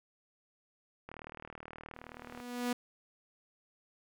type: click train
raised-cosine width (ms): 0.5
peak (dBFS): -30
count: 52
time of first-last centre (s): 1.09-2.401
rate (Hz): 38.9
type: tone with exponential growth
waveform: sawtooth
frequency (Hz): 244.4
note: B3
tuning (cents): -18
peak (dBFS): -26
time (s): 1.94-2.73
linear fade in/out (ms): 5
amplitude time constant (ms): 170
effects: none